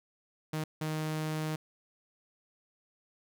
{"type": "tone bursts at uneven times", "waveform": "sawtooth", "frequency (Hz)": 155.7, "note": "D#3", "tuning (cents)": 2, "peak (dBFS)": -28, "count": 2, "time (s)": [[0.53, 0.64], [0.81, 1.56]], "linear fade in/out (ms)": 5, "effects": []}